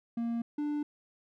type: tone pair in turn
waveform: triangle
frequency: 233.1 / 295.3 Hz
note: A#3 / D4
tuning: 0 / +10 cents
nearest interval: major third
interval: 410 cents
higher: second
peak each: -28 dBFS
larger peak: neither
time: 0.17-0.42 / 0.58-0.83 s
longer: neither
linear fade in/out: 5 ms
effects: none